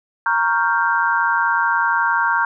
sine chord, G half-diminished seventh, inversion first, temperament equal, 932.3 / 1108.7 / 1396.9 / 1568 Hz, Bb5 / Db6 / F6 / G6, 0 / 0 / 0 / 0 cents, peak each -19 / -23 / -21 / -20 dBFS, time 0.26-2.45 s, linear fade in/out 2 ms, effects none

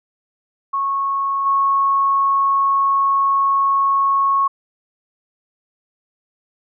sine tone with level steps, 1100 Hz, C#6, 14 cents flat, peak -17 / -13 dBFS, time 0.73-4.48 s, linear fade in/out 10 ms, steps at 1.45 s, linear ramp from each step 20 ms, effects none

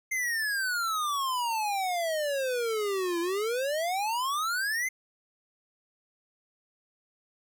square exponential two-way sweep, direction down then up, 2106 to 335 to 2106 Hz, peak -28 dBFS, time 0.11-4.89 s, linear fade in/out 10 ms, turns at 3.2 s, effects none

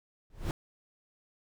brown noise with exponential growth, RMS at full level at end -23 dBFS, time 0.3-0.51 s, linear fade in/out 1 ms, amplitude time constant 45 ms, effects none

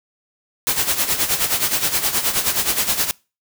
white noise with tremolo, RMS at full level -17 dBFS, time 0.67-3.11 s, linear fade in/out 0 ms, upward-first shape sine, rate 9.5 Hz, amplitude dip 70%, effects noise-tail reverb RT60 0.3 s tail -24 dB re dry

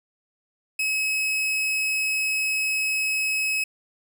40% pulse tone, 2564 Hz, E7, 49 cents flat, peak -21 dBFS, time 0.79-3.64 s, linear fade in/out 5 ms, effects none

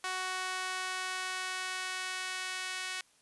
sawtooth tone with high-pass filter sweep, 371.5 Hz, F#4, 7 cents sharp, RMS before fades -37 dBFS, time 0.04-3.01 s, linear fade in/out 2 ms, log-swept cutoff 1100 to 1900 Hz, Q 1.1, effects white hiss -66 dBFS RMS until 3.21 s + resampled to 24000 Hz

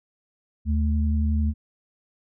sine tone pair together, 76.44 / 218.1 Hz, D#2 / A3, -30 / -15 cents, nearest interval octave + tritone, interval 1815 cents, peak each -20 / -27 dBFS, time 0.65-1.54 s, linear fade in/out 50 ms, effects none

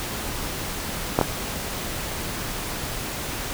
clicks, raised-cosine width 1 ms, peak -3 dBFS, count 2, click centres 1.189 / 1.213 s, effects pink hiss -30 dBFS RMS until 3.53 s

